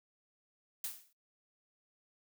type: noise with exponential decay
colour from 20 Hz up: blue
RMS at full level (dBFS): -36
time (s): 0.84-1.13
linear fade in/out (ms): 2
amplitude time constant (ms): 61
effects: noise-tail reverb RT60 0.2 s tail -26 dB re dry